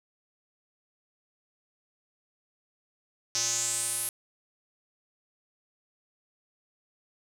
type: tone with band-pass filter sweep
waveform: square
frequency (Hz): 116.54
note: A#2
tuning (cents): 0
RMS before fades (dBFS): -30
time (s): 3.35-4.09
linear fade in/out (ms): 0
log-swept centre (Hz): 5700 to 11000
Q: 5.3
effects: 9-bit